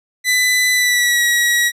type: tone with pitch glide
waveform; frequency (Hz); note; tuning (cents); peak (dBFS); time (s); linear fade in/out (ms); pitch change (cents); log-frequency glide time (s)
sawtooth; 1999 to 1915.4; B6 to A#6; +20 to +46; -9; 0.24-1.72; 50; -74; 0.73-1.22
effects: resampled to 32000 Hz